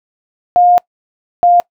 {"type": "tone pair in turn", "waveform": "sine", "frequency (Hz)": [710, 701.8], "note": ["F5", "F5"], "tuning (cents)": [28, 8], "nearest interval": "unison", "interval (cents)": 20, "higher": "first", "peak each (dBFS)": -5, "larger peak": "neither", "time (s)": [[0.56, 0.78], [1.43, 1.6]], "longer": "first", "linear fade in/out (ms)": 0, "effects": ["noise-tail reverb RT60 0.1 s tail -25 dB re dry"]}